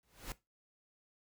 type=noise with exponential growth; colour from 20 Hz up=pink; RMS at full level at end=-40 dBFS; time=0.03-0.32 s; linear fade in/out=1 ms; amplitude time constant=61 ms; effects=noise-tail reverb RT60 0.2 s tail -17 dB re dry